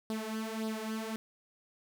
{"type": "tone with flanger", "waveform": "sawtooth", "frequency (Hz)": 220, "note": "A3", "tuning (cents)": 0, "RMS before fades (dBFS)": -37, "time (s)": [0.1, 1.16], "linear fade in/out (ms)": 0, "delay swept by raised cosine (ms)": [0.21, 3.91], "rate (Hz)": 1.8, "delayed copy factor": 0.7, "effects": []}